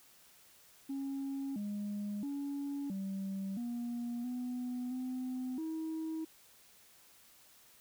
sine tone with pitch steps, 273.7 / 205.4 / 282.2 / 194.1 / 238.8 / 247.9 / 254.9 / 319.3 Hz, C#4 / G#3 / C#4 / G3 / A#3 / B3 / C4 / D#4, -22 / -19 / +31 / -17 / +42 / +7 / -45 / +45 cents, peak -34 dBFS, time 0.89-6.25 s, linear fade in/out 10 ms, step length 670 ms, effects tanh soft clip ceiling -34 dBFS + white hiss -62 dBFS RMS until 7.8 s

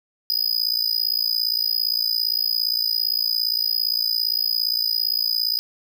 square tone with amplitude modulation, 4978 Hz, D#8, in tune, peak -16 dBFS, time 0.3-5.59 s, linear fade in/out 0 ms, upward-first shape sine, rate 57.5 Hz, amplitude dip 100%, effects none

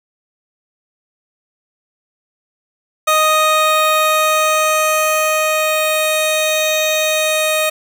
25% pulse tone pair together, 622.2 / 1244.5 Hz, D#5 / D#6, 0 / 0 cents, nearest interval octave, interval 1200 cents, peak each -11 dBFS, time 3.07-7.7 s, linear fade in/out 10 ms, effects none

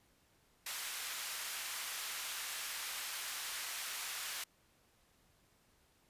pink high-pass noise, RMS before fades -42 dBFS, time 0.66-4.44 s, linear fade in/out 5 ms, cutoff 1500 Hz, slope 12 dB/octave, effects pink hiss -71 dBFS RMS until 6.09 s + resampled to 32000 Hz

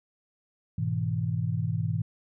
sine chord, E major, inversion first, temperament equal with one note detuned, 103.83 / 123.47 / 162.36 Hz, G#2 / B2 / E3, 0 / 0 / -26 cents, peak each -30 dBFS, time 0.78-2.02 s, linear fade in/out 5 ms, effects none

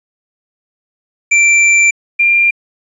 square / sine tone pair in turn, 2349 / 2389 Hz, D7 / D7, 0 / +29 cents, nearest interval unison, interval 29 cents, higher second, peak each -7 / -7 dBFS, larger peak neither, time 1.31-1.91 / 2.19-2.51 s, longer first, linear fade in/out 10 ms, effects resampled to 22050 Hz + 8-bit

